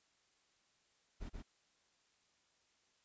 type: noise with echo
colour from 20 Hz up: brown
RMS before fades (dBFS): -45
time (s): 1.2-1.3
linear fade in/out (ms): 20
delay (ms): 130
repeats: 1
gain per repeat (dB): -2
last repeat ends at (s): 1.43
effects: white hiss -75 dBFS RMS until 3.04 s + resampled to 16000 Hz